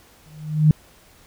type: tone with exponential growth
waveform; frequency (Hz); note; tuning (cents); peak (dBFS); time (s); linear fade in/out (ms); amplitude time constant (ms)
sine; 153.5; D#3; -23; -7; 0.26-0.71; 2; 96
effects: pink hiss -52 dBFS RMS until 1.26 s